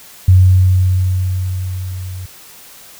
sine tone with level ramp, 92.5 Hz, F#2, in tune, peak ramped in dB -3 to -24 dBFS, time 0.28-2.26 s, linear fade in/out 5 ms, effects white hiss -39 dBFS RMS until 2.99 s

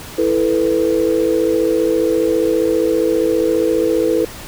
sine chord, E suspended fourth, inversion none, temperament just, 329.6 / 439.5 / 494.4 Hz, E4 / A4 / B4, 0 / -2 / +2 cents, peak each -17 dBFS, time 0.18-4.25 s, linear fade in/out 5 ms, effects pink hiss -33 dBFS RMS until 4.47 s

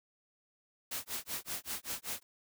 white noise with tremolo, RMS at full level -37 dBFS, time 0.91-2.23 s, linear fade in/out 5 ms, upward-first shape sine, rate 5.2 Hz, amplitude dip 100%, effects none

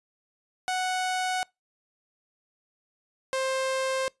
sawtooth tone pair in turn, 740 / 527.4 Hz, F#5 / C5, 0 / +14 cents, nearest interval tritone, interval 586 cents, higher first, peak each -22 dBFS, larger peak neither, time 0.68-1.43 / 3.33-4.08 s, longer neither, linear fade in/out 0 ms, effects noise-tail reverb RT60 0.2 s tail -25 dB re dry + resampled to 24000 Hz

